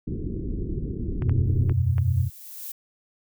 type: low-pass noise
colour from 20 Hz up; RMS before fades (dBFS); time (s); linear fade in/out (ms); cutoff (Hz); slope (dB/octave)
pink; -29; 0.07-1.73; 5; 390; 48
type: chord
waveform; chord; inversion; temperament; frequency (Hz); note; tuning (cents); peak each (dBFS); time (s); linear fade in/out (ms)
sine; E suspended second; none; equal with one note detuned; 82.41 / 92.5 / 125.19; E2 / F#2 / B2; 0 / 0 / +24; -27 / -22 / -23; 1.2-2.3; 50
type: clicks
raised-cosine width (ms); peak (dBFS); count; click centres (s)
0.5; -23; 4; 1.222 / 1.295 / 1.696 / 1.982
type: noise with exponential growth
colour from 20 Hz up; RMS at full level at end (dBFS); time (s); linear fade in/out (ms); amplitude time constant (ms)
violet; -34; 1.43-2.72; 5; 280
effects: none